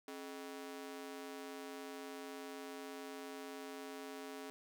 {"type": "ring-modulated tone", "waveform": "sawtooth", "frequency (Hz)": 349.2, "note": "F4", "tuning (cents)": 0, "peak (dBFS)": -39, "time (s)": [0.08, 4.5], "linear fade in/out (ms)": 0, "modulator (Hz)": 78.3, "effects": []}